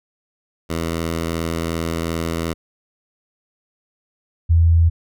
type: tone pair in turn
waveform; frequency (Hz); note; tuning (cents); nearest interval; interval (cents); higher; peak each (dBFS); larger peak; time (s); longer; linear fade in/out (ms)
10% pulse / sine; 82.7 / 83.23; E2 / E2; +6 / +17; unison; 11; second; -13 / -10; second; 0.69-2.54 / 4.49-4.9; first; 20
effects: none